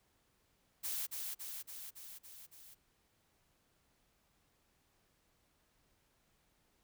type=noise with echo; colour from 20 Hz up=blue; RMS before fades=-39 dBFS; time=0.83-1.07 s; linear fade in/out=20 ms; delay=280 ms; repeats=6; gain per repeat=-3 dB; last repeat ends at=2.75 s; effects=pink hiss -75 dBFS RMS until 6.83 s